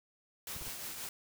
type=noise with tremolo; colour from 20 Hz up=white; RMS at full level=-41 dBFS; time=0.47-1.09 s; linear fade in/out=2 ms; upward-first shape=triangle; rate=5.7 Hz; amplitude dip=40%
type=noise bursts; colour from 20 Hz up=brown; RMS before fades=-45 dBFS; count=3; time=0.55-0.684 s; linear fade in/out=5 ms; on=24 ms; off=31 ms
effects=none